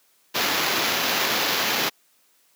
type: noise with sample-and-hold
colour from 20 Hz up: white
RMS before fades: -23 dBFS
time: 0.34-1.9 s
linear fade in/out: 20 ms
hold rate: 8820 Hz
effects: white hiss -62 dBFS RMS until 2.55 s + high-pass 200 Hz 12 dB/octave